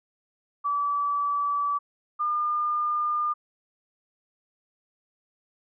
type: tone pair in turn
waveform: sine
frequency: 1152 / 1207.2 Hz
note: D6 / D6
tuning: -34 / +47 cents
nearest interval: minor second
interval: 81 cents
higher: second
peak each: -23 dBFS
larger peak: neither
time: 0.64-1.79 / 2.19-3.34 s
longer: neither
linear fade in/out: 20 ms
effects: none